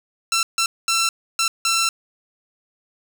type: tone bursts at uneven times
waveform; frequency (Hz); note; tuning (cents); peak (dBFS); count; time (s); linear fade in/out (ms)
10% pulse; 1345; E6; +34; -9; 5; 0.32-0.43 / 0.58-0.66 / 0.88-1.09 / 1.39-1.48 / 1.65-1.89; 2
effects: none